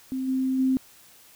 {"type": "tone with level steps", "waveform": "sine", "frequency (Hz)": 261.6, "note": "C4", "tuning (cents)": 0, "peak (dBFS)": [-26, -22, -19], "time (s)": [0.12, 0.77], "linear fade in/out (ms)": 0, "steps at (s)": [0.27, 0.58], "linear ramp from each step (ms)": 20, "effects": ["white hiss -53 dBFS RMS until 1.35 s"]}